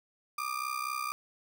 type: ring-modulated tone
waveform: 35% pulse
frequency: 1200 Hz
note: D6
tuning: 37 cents sharp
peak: -28 dBFS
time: 0.38-1.12 s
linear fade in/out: 0 ms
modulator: 32.1 Hz
effects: none